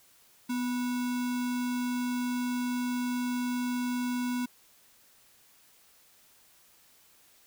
sine tone with sample-and-hold, 247.4 Hz, B3, 3 cents sharp, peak -28 dBFS, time 0.49-4.46 s, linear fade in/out 10 ms, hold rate 1225 Hz, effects white hiss -61 dBFS RMS until 7.46 s

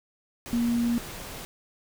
sine tone in noise, 236.4 Hz, A#3, 24 cents sharp, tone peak -22 dBFS, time 0.53-0.98 s, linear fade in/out 0 ms, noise pink, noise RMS -39 dBFS, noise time 0.46-1.45 s, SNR +14 dB, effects none

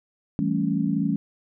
sine chord, A dominant seventh, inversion second, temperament equal, 164.81 / 196 / 220 / 277.2 Hz, E3 / G3 / A3 / C#4, 0 / 0 / 0 / 0 cents, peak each -27 / -26 / -27 / -26 dBFS, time 0.39-1.16 s, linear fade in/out 0 ms, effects none

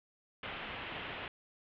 white low-pass noise, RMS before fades -43 dBFS, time 0.43-1.28 s, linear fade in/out 2 ms, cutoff 3200 Hz, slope 48 dB/octave, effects none

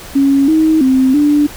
sine tone with pitch steps, 276 / 316.1 / 261.5 / 293.8 Hz, C#4 / D#4 / C4 / D4, -7 / +27 / -1 / +1 cents, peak -7 dBFS, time 0.15-1.47 s, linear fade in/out 10 ms, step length 330 ms, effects pink hiss -32 dBFS RMS until 1.56 s

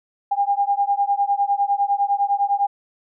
sine beating tone pair, 800 / 809.9 Hz, G5 / G#5, +35 / -44 cents, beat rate 9.9 Hz, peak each -20 dBFS, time 0.31-2.67 s, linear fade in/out 10 ms, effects none

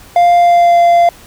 triangle tone with pitch glide, 698.5 to 690.1 Hz, F5 to F5, 0 to -21 cents, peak -3 dBFS, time 0.16-1.09 s, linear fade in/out 2 ms, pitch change -21 cents, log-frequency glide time 0.36-0.79 s, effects pink hiss -39 dBFS RMS until 1.26 s

